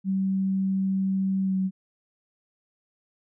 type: tone with pitch glide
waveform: sine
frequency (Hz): 191.9 to 189.15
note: G3 to F#3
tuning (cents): -37 to +38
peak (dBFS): -22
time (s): 0.04-1.71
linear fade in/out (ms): 50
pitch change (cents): -25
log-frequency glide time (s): 1.43-1.56
effects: none